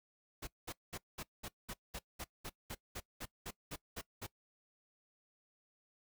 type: noise bursts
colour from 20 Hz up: pink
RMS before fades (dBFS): -44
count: 16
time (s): 0.42-4.268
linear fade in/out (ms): 10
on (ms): 53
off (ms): 200
effects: noise-tail reverb RT60 0.1 s tail -20 dB re dry